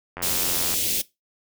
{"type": "click train", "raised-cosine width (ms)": 0.5, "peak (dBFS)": -18, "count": 51, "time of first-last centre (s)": [0.17, 0.739], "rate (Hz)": 87.8}
{"type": "band-stop noise", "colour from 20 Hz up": "white", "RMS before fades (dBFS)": -24, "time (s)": [0.22, 1.02], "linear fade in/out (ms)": 10, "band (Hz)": [550, 2500], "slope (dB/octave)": 24}
{"effects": ["noise-tail reverb RT60 0.2 s tail -19 dB re dry"]}